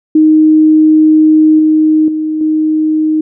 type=tone with level steps; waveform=sine; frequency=311.1 Hz; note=D#4; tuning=in tune; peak=-3 / -5 / -12 / -8 dBFS; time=0.15-3.21 s; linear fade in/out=5 ms; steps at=1.59 / 2.08 / 2.41 s; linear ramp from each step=2 ms; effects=none